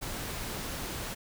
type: noise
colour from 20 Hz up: pink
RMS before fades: -37 dBFS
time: 0.01-1.15 s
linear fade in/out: 20 ms
effects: none